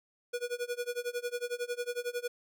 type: tone with tremolo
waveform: square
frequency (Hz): 484.6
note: B4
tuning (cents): -33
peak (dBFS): -31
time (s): 0.33-2.28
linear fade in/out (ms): 10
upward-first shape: sine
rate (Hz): 11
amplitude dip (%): 95
effects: none